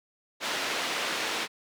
white band-pass noise, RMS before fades -31 dBFS, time 0.4-1.48 s, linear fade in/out 50 ms, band 270 to 3500 Hz, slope 12 dB/octave, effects none

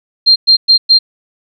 sine tone bursts, 4186 Hz, C8, in tune, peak -3 dBFS, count 4, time 0.26-0.99 s, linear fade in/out 20 ms, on 100 ms, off 110 ms, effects none

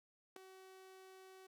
sawtooth tone with ADSR envelope, 378 Hz, F#4, 37 cents sharp, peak -40 dBFS, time 0.36-1.47 s, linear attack 4 ms, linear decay 3 ms, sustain -13 dB, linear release 8 ms, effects none

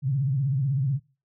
sine tone with vibrato, 135.9 Hz, C#3, 34 cents flat, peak -21 dBFS, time 0.02-1 s, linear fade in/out 50 ms, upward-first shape triangle, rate 16 Hz, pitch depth 160 cents each way, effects noise-tail reverb RT60 0.3 s tail -19 dB re dry

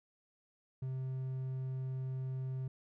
triangle tone, 130.81 Hz, C3, in tune, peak -34 dBFS, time 0.82-2.68 s, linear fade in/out 5 ms, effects none

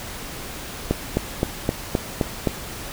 click train, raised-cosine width 2 ms, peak -5 dBFS, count 7, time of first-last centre 0.91-2.473 s, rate 3.84 Hz, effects pink hiss -34 dBFS RMS until 2.92 s

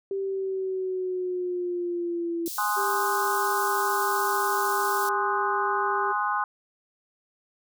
sine linear sweep, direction down, 392 to 334.9 Hz, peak -26 dBFS, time 0.11-2.48 s, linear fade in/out 2 ms
white high-pass noise, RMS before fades -35 dBFS, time 2.46-5.09 s, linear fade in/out 0 ms, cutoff 4100 Hz, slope 24 dB/octave
sine chord, Ab dominant seventh, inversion none, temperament equal, 830.6 / 1046.5 / 1244.5 / 1480 Hz, Ab5 / C6 / Eb6 / Gb6, 0 / 0 / 0 / 0 cents, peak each -29 / -28 / -29 / -31 dBFS, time 2.58-6.44 s, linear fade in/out 2 ms
harmonic tone, 397 Hz, G4, 22 cents sharp, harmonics 1 / 3 / 4, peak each -30 / -40 / -42 dBFS, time 2.76-6.13 s, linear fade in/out 20 ms
effects none

